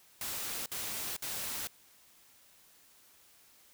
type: noise bursts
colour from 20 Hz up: white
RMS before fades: -38 dBFS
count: 3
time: 0.21-1.672 s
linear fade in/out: 2 ms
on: 450 ms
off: 56 ms
effects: white hiss -62 dBFS RMS until 3.73 s